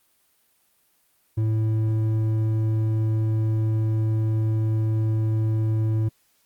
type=tone with hard clipping; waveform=sine; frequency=109.7 Hz; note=A2; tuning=5 cents flat; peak=-21 dBFS; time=1.37-6.09 s; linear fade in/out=10 ms; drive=6 dB; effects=white hiss -65 dBFS RMS until 6.45 s + Opus 32 kbps